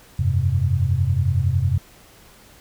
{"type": "chord", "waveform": "sine", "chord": "F suspended second", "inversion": "none", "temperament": "just", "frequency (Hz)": [87.31, 98.22, 130.96], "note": ["F2", "G2", "C3"], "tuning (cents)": [0, 4, 2], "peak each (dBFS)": -21, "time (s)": [0.19, 1.78], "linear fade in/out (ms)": 5, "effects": ["pink hiss -49 dBFS RMS until 2.6 s"]}